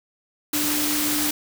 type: tone in noise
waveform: sine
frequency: 297.8 Hz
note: D4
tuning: 24 cents sharp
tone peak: -26 dBFS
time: 0.53-1.31 s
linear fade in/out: 5 ms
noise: white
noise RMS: -24 dBFS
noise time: 0.53-1.31 s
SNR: -5 dB
effects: none